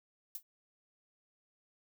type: noise with exponential decay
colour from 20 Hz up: violet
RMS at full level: -36 dBFS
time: 0.35-0.43 s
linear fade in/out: 2 ms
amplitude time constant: 17 ms
effects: none